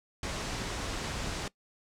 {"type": "low-pass noise", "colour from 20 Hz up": "pink", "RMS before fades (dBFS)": -36, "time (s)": [0.23, 1.48], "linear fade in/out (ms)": 2, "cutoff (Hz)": 8000, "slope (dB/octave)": 24, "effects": ["noise-tail reverb RT60 0.1 s tail -21 dB re dry"]}